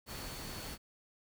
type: tone in noise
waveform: sine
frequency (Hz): 4435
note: C#8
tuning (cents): 0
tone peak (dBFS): -52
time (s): 0.06-0.78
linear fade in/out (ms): 50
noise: pink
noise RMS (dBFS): -44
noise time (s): 0.06-0.78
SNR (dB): -11
effects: none